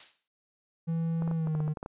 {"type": "noise with exponential decay", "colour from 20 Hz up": "blue", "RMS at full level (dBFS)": -38, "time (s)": [0, 0.28], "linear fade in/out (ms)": 2, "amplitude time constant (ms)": 59}
{"type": "tone with pitch glide", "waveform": "triangle", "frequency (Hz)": [164.81, 152.89], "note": ["E3", "D#3"], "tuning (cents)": [0, -30], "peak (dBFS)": -25, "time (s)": [0.87, 1.74], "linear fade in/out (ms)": 20, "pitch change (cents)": -130, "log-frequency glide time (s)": [1.33, 1.6]}
{"type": "clicks", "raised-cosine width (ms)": 1, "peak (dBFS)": -25, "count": 10, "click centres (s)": [1.222, 1.277, 1.313, 1.472, 1.551, 1.604, 1.679, 1.772, 1.829, 1.861]}
{"effects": ["resampled to 8000 Hz"]}